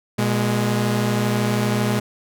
sawtooth tone pair together, 120.21 / 207.7 Hz, B2 / G#3, -46 / 0 cents, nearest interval major sixth, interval 946 cents, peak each -17 dBFS, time 0.18-2 s, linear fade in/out 10 ms, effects none

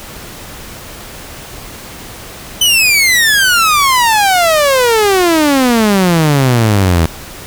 sawtooth exponential sweep, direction down, 3055 to 79.5 Hz, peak -4 dBFS, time 2.61-7.06 s, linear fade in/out 5 ms, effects pink hiss -30 dBFS RMS until 7.46 s

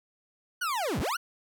40% pulse linear two-way sweep, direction down then up, 1518 to 46.25 to 1518 Hz, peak -27 dBFS, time 0.61-1.17 s, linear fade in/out 10 ms, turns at 1 s, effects none

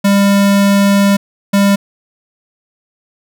square tone pair in turn, 199.6 / 199.6 Hz, G3 / G3, +32 / +32 cents, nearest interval unison, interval 0 cents, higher neither, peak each -8 dBFS, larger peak neither, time 0.04-1.17 / 1.53-1.76 s, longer first, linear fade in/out 10 ms, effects none

